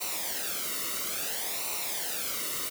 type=noise with flanger; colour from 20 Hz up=white; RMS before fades=-33 dBFS; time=0-2.7 s; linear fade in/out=20 ms; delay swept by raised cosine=0.6 to 1.23 ms; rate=0.59 Hz; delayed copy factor=-0.7; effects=none